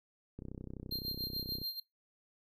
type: click train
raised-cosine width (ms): 3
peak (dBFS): -31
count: 40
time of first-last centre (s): 0.39-1.616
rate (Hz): 31.8
type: tone with tremolo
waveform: square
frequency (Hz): 4186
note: C8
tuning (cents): 0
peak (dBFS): -35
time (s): 0.91-1.8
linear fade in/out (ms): 5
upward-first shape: sine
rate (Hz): 6.9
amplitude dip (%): 75
effects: noise-tail reverb RT60 0.2 s tail -22 dB re dry